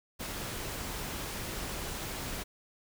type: noise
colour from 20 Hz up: pink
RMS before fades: -38 dBFS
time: 0.19-2.44 s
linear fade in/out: 20 ms
effects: none